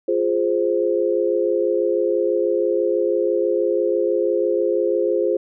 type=chord; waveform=sine; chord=F minor; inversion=none; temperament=equal; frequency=349.2 / 415.3 / 523.3 Hz; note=F4 / Ab4 / C5; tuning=0 / 0 / 0 cents; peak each=-21 dBFS; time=0.08-5.37 s; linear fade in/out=5 ms; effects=none